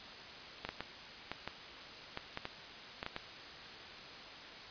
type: clicks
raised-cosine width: 0.3 ms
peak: -22 dBFS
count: 11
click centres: 0.65 / 0.69 / 0.806 / 1.316 / 1.476 / 2.174 / 2.374 / 2.454 / 3.029 / 3.064 / 3.164 s
effects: white hiss -49 dBFS RMS until 4.7 s + resampled to 11025 Hz

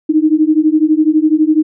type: beating tone pair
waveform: sine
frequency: 304.5 / 316.5 Hz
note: D#4 / D#4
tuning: -37 / +30 cents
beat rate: 12 Hz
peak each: -11 dBFS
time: 0.09-1.63 s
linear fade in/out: 10 ms
effects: none

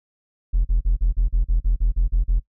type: tone bursts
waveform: triangle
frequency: 41.75 Hz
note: E1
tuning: 23 cents sharp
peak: -11 dBFS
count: 12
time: 0.53-2.399 s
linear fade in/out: 20 ms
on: 120 ms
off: 39 ms
effects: noise-tail reverb RT60 0.1 s tail -22 dB re dry + tanh soft clip ceiling -11 dBFS

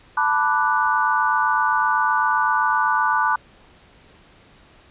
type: chord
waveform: sine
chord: B minor seventh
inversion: third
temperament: equal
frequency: 880 / 987.8 / 1174.7 / 1480 Hz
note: A5 / B5 / D6 / F#6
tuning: 0 / 0 / 0 / 0 cents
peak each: -22 dBFS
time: 0.17-3.36 s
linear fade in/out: 5 ms
effects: pink hiss -51 dBFS RMS until 4.9 s + resampled to 8000 Hz

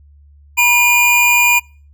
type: tone pair together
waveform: square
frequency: 961 / 2422 Hz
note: B5 / D#7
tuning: -48 / -47 cents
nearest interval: octave + major third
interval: 1601 cents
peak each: -17 / -10 dBFS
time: 0.57-1.6 s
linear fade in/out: 20 ms
effects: noise-tail reverb RT60 0.4 s tail -25 dB re dry + added 72 Hz sine -42 dBFS peak until 1.93 s

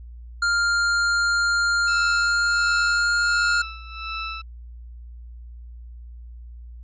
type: tone with pitch glide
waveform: square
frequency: 1400 to 1413.8 Hz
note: F6 to F6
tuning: +4 to +21 cents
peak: -19 dBFS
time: 0.42-3.62 s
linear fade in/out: 5 ms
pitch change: +17 cents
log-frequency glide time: 1.96-3.42 s
type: tone with tremolo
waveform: 20% pulse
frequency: 1318 Hz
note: E6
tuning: 1 cent flat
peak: -22 dBFS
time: 1.87-4.42 s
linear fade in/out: 10 ms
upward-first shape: sine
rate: 1.4 Hz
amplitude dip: 80%
effects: added 59 Hz sine -37 dBFS peak until 6.83 s + resampled to 16000 Hz

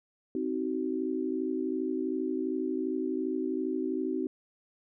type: chord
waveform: sine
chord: C diminished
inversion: none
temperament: just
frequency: 261.6 / 314 / 376.7 Hz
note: C4 / Eb4 / Gb4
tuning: 0 / +16 / +31 cents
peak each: -33 dBFS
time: 0.35-4.27 s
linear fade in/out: 2 ms
effects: none

